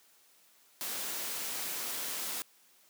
white noise, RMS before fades -37 dBFS, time 0.81-2.42 s, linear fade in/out 0 ms, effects white hiss -64 dBFS RMS until 2.89 s + high-pass 200 Hz 12 dB/octave

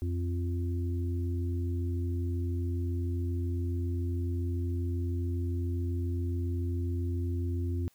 harmonic tone, 87.31 Hz, F2, in tune, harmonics 1 / 3 / 4, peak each -29 / -39 / -41 dBFS, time 0.02-7.88 s, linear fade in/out 0 ms, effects white hiss -67 dBFS RMS until 7.94 s

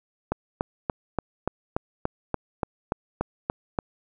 click train, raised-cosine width 1 ms, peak -10 dBFS, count 13, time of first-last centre 0.32-3.788 s, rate 3.46 Hz, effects none

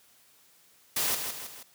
white noise with echo, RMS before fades -28 dBFS, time 0.96-1.15 s, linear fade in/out 5 ms, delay 160 ms, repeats 3, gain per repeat -6 dB, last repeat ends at 1.63 s, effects white hiss -61 dBFS RMS until 1.74 s + high-pass 80 Hz 12 dB/octave

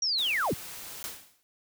sine linear sweep, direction down, 5760 to 55 Hz, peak -25 dBFS, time 0.02-0.54 s, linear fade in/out 5 ms
white noise, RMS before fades -42 dBFS, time 0.18-1.03 s, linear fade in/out 2 ms
white noise with exponential decay, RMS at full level -34 dBFS, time 1.04-1.43 s, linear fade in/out 0 ms, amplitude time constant 84 ms
effects none

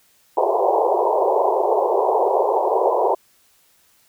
pink band-pass noise, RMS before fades -18 dBFS, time 0.37-3.15 s, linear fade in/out 5 ms, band 370 to 1000 Hz, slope 96 dB/octave, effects white hiss -58 dBFS RMS until 4.08 s

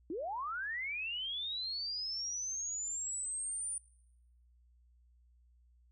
sine linear sweep, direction up, 291.1 to 9397 Hz, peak -36 dBFS, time 0.1-3.78 s, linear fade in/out 2 ms, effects noise-tail reverb RT60 0.9 s tail -23 dB re dry + added 60 Hz sine -63 dBFS peak until 5.91 s

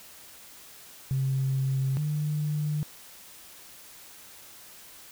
sine tone pair in turn, 133.9 / 150.09 Hz, C3 / D3, +40 / +38 cents, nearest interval major second, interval 198 cents, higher second, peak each -23 / -25 dBFS, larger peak first, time 1.11-1.97 / 1.97-2.83 s, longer neither, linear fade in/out 0 ms, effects tanh soft clip ceiling -19 dBFS + white hiss -49 dBFS RMS until 5.11 s

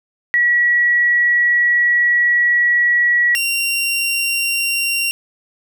sine / sawtooth tone pair in turn, 1928 / 2761 Hz, B6 / F7, -42 / -20 cents, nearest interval tritone, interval 622 cents, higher second, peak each -11 / -13 dBFS, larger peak first, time 0.34-3.35 / 3.35-5.11 s, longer first, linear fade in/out 0 ms, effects none

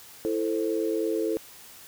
sine chord, A minor, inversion second, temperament equal with one note detuned, 331.2 / 440 / 523.3 Hz, E4 / A4 / C5, +8 / 0 / 0 cents, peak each -28 / -27 / -33 dBFS, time 0.25-1.37 s, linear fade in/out 0 ms, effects white hiss -48 dBFS RMS until 1.87 s

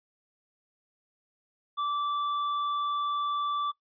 triangle tone with tanh clipping, 1164 Hz, D6, 16 cents flat, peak -29 dBFS, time 1.77-3.72 s, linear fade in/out 20 ms, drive 14 dB, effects noise-tail reverb RT60 0.1 s tail -19 dB re dry + resampled to 11025 Hz

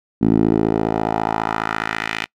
10% pulse tone with band-pass filter sweep, 54.7 Hz, A1, 9 cents flat, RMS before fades -19 dBFS, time 0.21-2.26 s, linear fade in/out 20 ms, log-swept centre 250 to 2500 Hz, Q 1.8, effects noise-tail reverb RT60 0.1 s tail -25 dB re dry

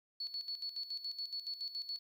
sine tone with tremolo, 4416 Hz, C#8, 7 cents flat, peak -37 dBFS, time 0.2-1.99 s, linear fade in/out 5 ms, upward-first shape square, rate 7.1 Hz, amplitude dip 70%, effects 11-bit

